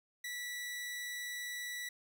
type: tone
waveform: sawtooth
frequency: 1955 Hz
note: B6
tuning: 18 cents flat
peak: -36 dBFS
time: 0.24-1.89 s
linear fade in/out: 5 ms
effects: none